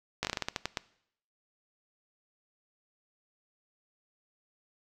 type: slowing click train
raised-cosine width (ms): 0.2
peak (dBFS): -13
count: 11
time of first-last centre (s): 0.23-0.772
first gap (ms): 18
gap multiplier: 1.23
effects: noise-tail reverb RT60 0.7 s tail -20 dB re dry